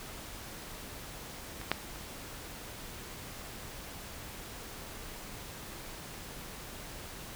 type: clicks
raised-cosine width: 0.3 ms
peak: -25 / -10 / -30 dBFS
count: 3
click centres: 1.614 / 1.716 / 1.959 s
effects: pink hiss -45 dBFS RMS until 7.35 s